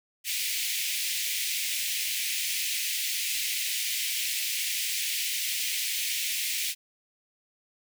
pink high-pass noise, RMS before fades -30 dBFS, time 0.24-6.75 s, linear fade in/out 50 ms, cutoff 2100 Hz, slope 48 dB/octave, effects none

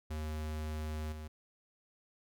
square tone with level steps, 77.2 Hz, D#2, 13 cents flat, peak -37 / -43 dBFS, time 0.1-1.28 s, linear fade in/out 10 ms, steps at 1.12 s, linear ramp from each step 5 ms, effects none

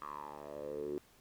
10% pulse tone with band-pass filter sweep, 73.42 Hz, D2, in tune, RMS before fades -43 dBFS, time 0.02-0.98 s, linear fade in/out 0 ms, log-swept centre 1200 to 350 Hz, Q 6.5, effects pink hiss -65 dBFS RMS until 1.2 s

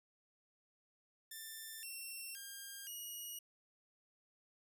5% pulse tone with pitch steps, 1781 / 2711 / 1608 / 2897 Hz, A6 / E7 / G6 / F#7, +21 / +48 / +44 / -37 cents, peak -37 dBFS, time 1.31-3.39 s, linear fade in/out 5 ms, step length 520 ms, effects none

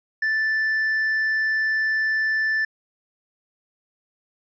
triangle tone with tanh clipping, 1760 Hz, A6, in tune, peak -20 dBFS, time 0.22-2.65 s, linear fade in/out 5 ms, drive 7 dB, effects resampled to 16000 Hz

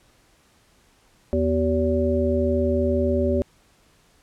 harmonic tone with a mistuned harmonic, 81.6 Hz, E2, 17 cents flat, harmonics 1 / 3 / 5 / 7, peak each -24 / -24 / -24 / -24 dBFS, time 1.33-3.42 s, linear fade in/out 0 ms, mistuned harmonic 5, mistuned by -110 cents, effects pink hiss -59 dBFS RMS until 4.22 s + low-pass 11000 Hz 12 dB/octave

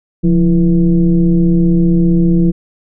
sine tone with frequency modulation, 174.61 Hz, F3, in tune, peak -7 dBFS, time 0.23-2.52 s, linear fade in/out 20 ms, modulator 157 Hz, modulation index 0.9, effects none

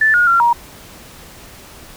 sine tone with pitch steps, 1757 / 1436 / 1374 / 946 Hz, A6 / F6 / F6 / A#5, -3 / +48 / -29 / +25 cents, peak -9 dBFS, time 0.01-0.53 s, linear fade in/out 5 ms, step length 130 ms, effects pink hiss -39 dBFS RMS until 1.96 s

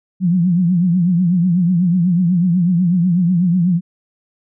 sine tone with vibrato, 176.8 Hz, F3, 22 cents sharp, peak -11 dBFS, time 0.2-3.81 s, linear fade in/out 50 ms, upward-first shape triangle, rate 8.1 Hz, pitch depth 130 cents each way, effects none

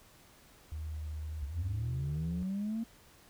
sine tone with vibrato, 77.2 Hz, D#2, 13 cents flat, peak -36 dBFS, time 0.72-2.43 s, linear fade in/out 0 ms, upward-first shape sine, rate 1.9 Hz, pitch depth 14 cents each way
sine linear sweep, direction up, 67.4 to 231.4 Hz, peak -31 dBFS, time 1.42-2.84 s, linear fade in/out 10 ms
effects tanh soft clip ceiling -29 dBFS + pink hiss -60 dBFS RMS until 3.29 s

